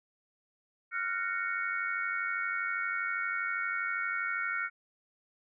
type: chord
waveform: sine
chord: Gb major seventh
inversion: third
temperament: just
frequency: 1387.5 / 1480 / 1850 / 2220 Hz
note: F6 / Gb6 / Bb6 / Db7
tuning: -12 / 0 / -14 / +2 cents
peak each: -34 / -37 / -39 / -36 dBFS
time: 0.91-4.7 s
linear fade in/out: 50 ms
effects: none